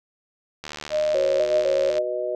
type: click train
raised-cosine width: 0.2 ms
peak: -16 dBFS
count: 102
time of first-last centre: 0.64-1.981 s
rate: 75.3 Hz
type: tone with vibrato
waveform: sine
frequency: 578 Hz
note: D5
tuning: 28 cents flat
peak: -19 dBFS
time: 0.9-2.03 s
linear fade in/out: 50 ms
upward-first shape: square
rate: 2 Hz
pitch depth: 98 cents each way
type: chord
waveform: sine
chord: B major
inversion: second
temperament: just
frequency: 370.4 / 493.9 / 617.4 Hz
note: F#4 / B4 / D#5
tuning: +2 / 0 / -14 cents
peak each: -30 / -30 / -26 dBFS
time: 1.14-2.35 s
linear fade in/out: 2 ms
effects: none